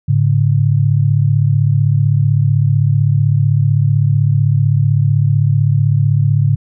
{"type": "tone pair together", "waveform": "sine", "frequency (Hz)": [106.83, 142.6], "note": ["G#2", "C#3"], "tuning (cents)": [49, 49], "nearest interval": "perfect fourth", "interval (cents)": 500, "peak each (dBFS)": -12, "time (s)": [0.08, 6.56], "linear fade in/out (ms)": 10, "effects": []}